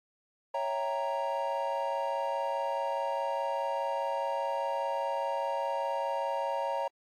triangle chord, C# diminished seventh, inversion none, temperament equal, 554.4 / 659.3 / 784 / 932.3 Hz, C#5 / E5 / G5 / Bb5, 0 / 0 / 0 / 0 cents, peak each -32 / -36 / -37 / -31 dBFS, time 0.54-6.88 s, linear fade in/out 5 ms, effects AAC 64 kbps

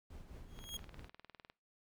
brown noise with tremolo, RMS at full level -50 dBFS, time 0.1-1.09 s, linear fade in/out 5 ms, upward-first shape triangle, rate 4.7 Hz, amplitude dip 55%
sawtooth tone with exponential growth, 3279 Hz, G#7, 23 cents flat, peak -36 dBFS, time 0.46-0.77 s, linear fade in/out 5 ms, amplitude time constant 66 ms
click train, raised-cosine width 0.3 ms, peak -37 dBFS, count 19, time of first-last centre 0.59-1.499 s, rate 19.8 Hz
effects noise-tail reverb RT60 0.3 s tail -23 dB re dry

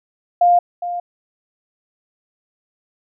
sine tone with echo, 703 Hz, F5, 11 cents sharp, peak -9 dBFS, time 0.41-0.59 s, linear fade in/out 5 ms, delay 410 ms, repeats 1, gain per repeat -12 dB, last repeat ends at 1 s, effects none

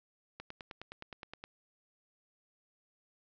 click train, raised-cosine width 0.3 ms, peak -28 dBFS, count 11, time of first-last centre 0.4-1.44 s, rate 9.62 Hz, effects resampled to 16000 Hz + 11-bit

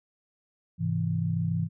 sine chord, Ab augmented, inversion none, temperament equal, 103.83 / 130.81 / 164.81 Hz, Ab2 / C3 / E3, 0 / 0 / 0 cents, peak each -30 / -33 / -27 dBFS, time 0.78-1.69 s, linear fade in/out 50 ms, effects none

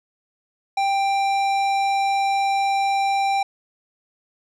sine tone with tanh clipping, 788 Hz, G5, 9 cents sharp, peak -20 dBFS, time 0.77-3.43 s, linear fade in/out 5 ms, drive 15 dB, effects none

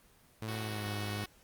sawtooth tone with pitch glide, 110 to 103.23 Hz, A2 to G#2, 0 to -10 cents, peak -32 dBFS, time 0.42-1.24 s, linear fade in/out 0 ms, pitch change -110 cents, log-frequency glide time 0.59-0.86 s
5% pulse tone, 370 Hz, F#4, in tune, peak -29 dBFS, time 0.48-1.26 s, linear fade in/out 5 ms
effects pink hiss -63 dBFS RMS until 1.43 s + Opus 24 kbps

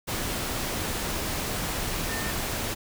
sine tone in noise, 1800 Hz, A6, 39 cents sharp, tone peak -35 dBFS, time 2.08-2.32 s, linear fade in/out 20 ms, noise pink, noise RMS -30 dBFS, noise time 0.07-2.75 s, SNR -8 dB, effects none

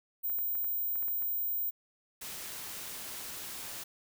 sine tone, 15130 Hz, A#9, 25 cents sharp, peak -30 dBFS, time 0.23-1.71 s, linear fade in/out 20 ms
clicks, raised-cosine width 0.5 ms, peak -36 dBFS, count 8, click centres 0.298 / 0.388 / 0.553 / 0.644 / 0.957 / 1.026 / 1.082 / 1.223 s
white noise, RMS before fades -42 dBFS, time 2.21-3.84 s, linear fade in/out 10 ms
effects none

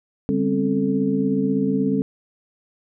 sine tone cluster, 144.9 / 199.5 / 251.8 / 268.2 / 437 Hz, D3 / G3 / B3 / C4 / A4, -23 / +31 / +34 / +43 / -12 cents, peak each -30 / -22 / -30 / -21 / -26 dBFS, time 0.29-2.02 s, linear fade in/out 0 ms, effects none

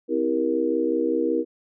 sine chord, C dominant seventh, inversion none, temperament just, 261.6 / 327 / 392.4 / 470.9 Hz, C4 / E4 / G4 / Bb4, 0 / -14 / +2 / +18 cents, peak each -28 / -24 / -29 / -24 dBFS, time 0.08-1.45 s, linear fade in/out 50 ms, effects none

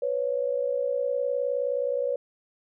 sine tone pair together, 497.5 / 556.9 Hz, B4 / C#5, +13 / +8 cents, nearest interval major second, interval 195 cents, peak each -27 dBFS, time 0.02-2.16 s, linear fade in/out 5 ms, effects none

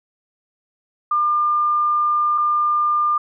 sine tone pair in turn, 1200 / 1200 Hz, D6 / D6, +37 / +37 cents, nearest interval unison, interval 0 cents, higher neither, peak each -15 / -15 dBFS, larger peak neither, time 1.11-2.38 / 2.38-3.18 s, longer first, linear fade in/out 5 ms, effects none

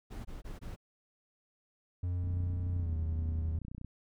brown noise bursts, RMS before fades -42 dBFS, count 4, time 0.1-0.763 s, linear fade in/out 20 ms, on 150 ms, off 21 ms
triangle tone with pitch glide, 88.9 to 80.59 Hz, F2 to E2, +31 to -39 cents, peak -29 dBFS, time 2.03-3.59 s, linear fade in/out 5 ms, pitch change -170 cents, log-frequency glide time 2.76-2.93 s
click train, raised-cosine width 5 ms, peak -31 dBFS, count 50, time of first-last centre 2.24-3.847 s, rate 30.5 Hz
effects none

